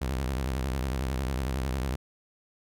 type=tone with vibrato; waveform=sawtooth; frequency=65.41 Hz; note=C2; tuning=in tune; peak=-24 dBFS; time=0.01-1.96 s; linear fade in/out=10 ms; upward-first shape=sine; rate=11 Hz; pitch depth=160 cents each way; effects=none